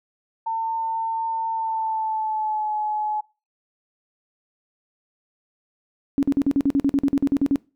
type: tone with pitch glide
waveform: sine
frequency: 901 to 850.4 Hz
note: A5 to G#5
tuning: +41 to +41 cents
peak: -22 dBFS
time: 0.46-3.21 s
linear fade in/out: 10 ms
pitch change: -100 cents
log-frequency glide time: 1.49-2.74 s
type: tone bursts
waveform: sine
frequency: 278.7 Hz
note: C#4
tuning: 9 cents sharp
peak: -15 dBFS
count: 15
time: 6.18-7.558 s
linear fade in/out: 0 ms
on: 48 ms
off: 47 ms
effects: noise-tail reverb RT60 0.3 s tail -22 dB re dry